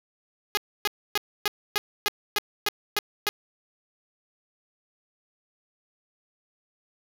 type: tone bursts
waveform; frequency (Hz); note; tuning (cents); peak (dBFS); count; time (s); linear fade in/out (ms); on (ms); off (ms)
5% pulse; 414.9; G#4; -2; -11; 10; 0.55-3.29; 0; 22; 280
effects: none